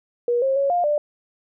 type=tone with pitch steps; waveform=sine; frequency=480.1 / 536 / 555 / 705 / 592 Hz; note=B4 / C5 / C#5 / F5 / D5; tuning=-49 / +42 / +2 / +16 / +14 cents; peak=-17 dBFS; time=0.28-0.98 s; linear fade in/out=2 ms; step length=140 ms; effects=none